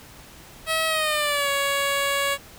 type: tone with pitch glide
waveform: 10% pulse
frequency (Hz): 643 to 559.8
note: E5 to C#5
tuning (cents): -43 to +17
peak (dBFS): -13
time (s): 0.66-2.38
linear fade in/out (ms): 50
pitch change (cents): -240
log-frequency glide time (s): 0.87-1.49
effects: pink hiss -46 dBFS RMS until 2.58 s